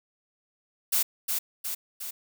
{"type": "noise with echo", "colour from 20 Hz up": "blue", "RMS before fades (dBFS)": -24, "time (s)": [0.92, 1.03], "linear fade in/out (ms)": 10, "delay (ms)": 360, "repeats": 3, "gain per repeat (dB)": -4, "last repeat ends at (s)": 2.11, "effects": []}